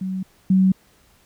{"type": "tone pair in turn", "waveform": "sine", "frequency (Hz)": [188.1, 188.77], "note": ["F#3", "F#3"], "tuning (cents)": [29, 35], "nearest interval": "unison", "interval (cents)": 6, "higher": "second", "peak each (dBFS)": [-23, -12], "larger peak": "second", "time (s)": [[0.01, 0.23], [0.5, 0.72]], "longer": "neither", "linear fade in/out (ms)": 5, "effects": ["pink hiss -57 dBFS RMS until 1.25 s"]}